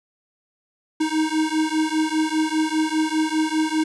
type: beating tone pair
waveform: square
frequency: 311.1 / 316.1 Hz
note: D#4 / D#4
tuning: 0 / +27 cents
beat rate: 5 Hz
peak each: -23 dBFS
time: 1-3.84 s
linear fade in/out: 10 ms
effects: resampled to 22050 Hz + 9-bit